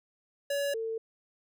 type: tone pair in turn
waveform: square / sine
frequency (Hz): 566 / 449.2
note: C#5 / A4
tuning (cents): +36 / +36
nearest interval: major third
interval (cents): 400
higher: first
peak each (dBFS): -29 / -31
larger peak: first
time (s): 0.5-0.74 / 0.74-0.98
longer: neither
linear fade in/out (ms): 5
effects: none